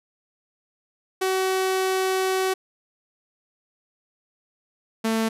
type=tone pair in turn; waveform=sawtooth; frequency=377.6 / 223.4 Hz; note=F#4 / A3; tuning=+35 / +27 cents; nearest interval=major sixth; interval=908 cents; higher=first; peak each=-17 / -17 dBFS; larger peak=neither; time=1.21-2.54 / 5.04-5.29 s; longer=first; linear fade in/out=10 ms; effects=resampled to 32000 Hz